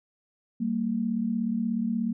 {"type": "tone pair together", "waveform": "sine", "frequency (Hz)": [193.91, 230.6], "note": ["G3", "A#3"], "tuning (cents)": [-19, -19], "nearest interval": "minor third", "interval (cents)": 300, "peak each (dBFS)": [-30, -26], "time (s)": [0.6, 2.13], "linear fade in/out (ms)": 10, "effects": []}